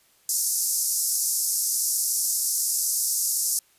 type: band-pass noise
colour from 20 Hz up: white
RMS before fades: -25 dBFS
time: 0.29-3.59 s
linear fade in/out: 2 ms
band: 5200 to 13000 Hz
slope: 48 dB/octave
effects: white hiss -61 dBFS RMS until 3.78 s + resampled to 32000 Hz